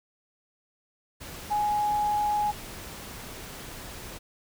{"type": "tone in noise", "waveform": "sine", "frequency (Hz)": 835, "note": "G#5", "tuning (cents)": 9, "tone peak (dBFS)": -23, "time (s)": [1.5, 2.52], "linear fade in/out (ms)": 20, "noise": "pink", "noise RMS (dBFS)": -41, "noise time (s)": [1.2, 4.19], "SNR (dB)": 15, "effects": []}